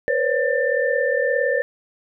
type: tone cluster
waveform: sine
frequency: 483.6 / 521 / 563 / 1784 Hz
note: B4 / C5 / C#5 / A6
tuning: -36 / -7 / +27 / +23 cents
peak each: -23 dBFS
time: 0.08-1.62 s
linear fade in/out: 0 ms
effects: none